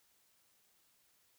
silence, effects white hiss -72 dBFS RMS until 1.38 s

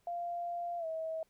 sine tone with pitch glide, 694 to 643.8 Hz, F5 to E5, -11 to -41 cents, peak -35 dBFS, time 0.07-1.23 s, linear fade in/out 2 ms, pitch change -130 cents, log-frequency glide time 0.78-0.86 s, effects pink hiss -74 dBFS RMS until 1.29 s

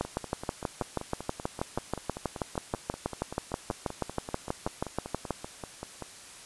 two click trains, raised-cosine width 1 ms, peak -14 / -22 dBFS, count 34 / 32, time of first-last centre 0.01-5.307 / 0.05-6.023 s, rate 6.23 / 5.19 Hz, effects white hiss -48 dBFS RMS until 6.45 s + resampled to 24000 Hz

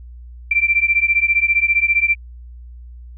sine beating tone pair, 2345 / 2360 Hz, D7 / D7, -3 / +8 cents, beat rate 15 Hz, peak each -16 dBFS, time 0.51-2.15 s, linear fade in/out 5 ms, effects added 60 Hz sine -34 dBFS peak until 3.17 s

